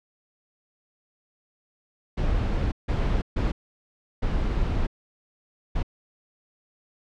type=noise bursts at uneven times; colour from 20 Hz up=brown; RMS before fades=-24 dBFS; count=5; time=2.17-2.72 / 2.88-3.22 / 3.36-3.52 / 4.22-4.87 / 5.75-5.83 s; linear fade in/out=10 ms; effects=low-pass 4000 Hz 12 dB/octave